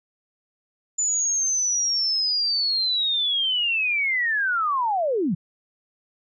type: linear sweep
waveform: sine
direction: down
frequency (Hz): 7040 to 146.83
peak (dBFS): -20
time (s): 0.98-5.35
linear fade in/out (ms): 10
effects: none